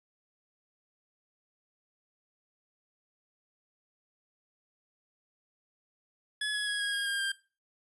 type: tone with pitch steps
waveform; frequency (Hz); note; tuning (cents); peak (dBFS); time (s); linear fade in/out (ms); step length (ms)
25% pulse; 1700 / 1681.4 / 1663.1 / 1644.9 / 1627 / 1609.2 / 1591.7; G#6 / G#6 / G#6 / G#6 / G#6 / G6 / G6; +40 / +21 / +2 / -17 / -36 / +45 / +26; -26; 6.41-7.32; 5; 130
effects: noise-tail reverb RT60 0.3 s tail -17 dB re dry + resampled to 24000 Hz